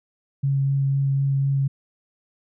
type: tone with vibrato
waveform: sine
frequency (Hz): 137.6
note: C#3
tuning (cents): -12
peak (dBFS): -18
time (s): 0.43-1.68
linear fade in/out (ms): 10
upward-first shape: sine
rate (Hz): 4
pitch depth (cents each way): 9
effects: none